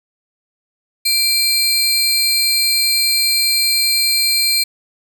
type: tone pair together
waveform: sawtooth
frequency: 2349 / 4185 Hz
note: D7 / C8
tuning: 0 / 0 cents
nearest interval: minor seventh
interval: 1000 cents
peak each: -17 / -11 dBFS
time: 1.05-4.64 s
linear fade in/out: 10 ms
effects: none